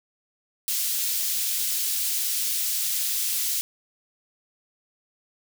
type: high-pass noise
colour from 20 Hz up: white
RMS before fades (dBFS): -26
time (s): 0.68-3.61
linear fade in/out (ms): 0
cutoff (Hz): 3500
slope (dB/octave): 12
effects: none